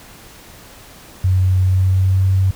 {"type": "tone with pitch glide", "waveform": "sine", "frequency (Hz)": [93, 95.06], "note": ["F#2", "F#2"], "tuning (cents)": [9, 47], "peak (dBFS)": -11, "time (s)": [1.24, 2.51], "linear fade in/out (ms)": 5, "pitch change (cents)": 38, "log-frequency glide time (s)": [1.59, 2.29], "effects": ["pink hiss -41 dBFS RMS until 2.55 s"]}